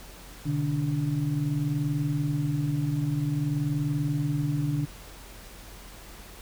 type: tone cluster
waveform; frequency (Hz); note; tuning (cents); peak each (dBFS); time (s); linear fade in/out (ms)
sine; 127.8 / 148.3 / 290.7; C3 / D3 / D4; -40 / +17 / -18; -32 / -26 / -31; 0.45-4.86; 20
effects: added 45 Hz sine -47 dBFS peak until 6.41 s + pink hiss -47 dBFS RMS until 6.41 s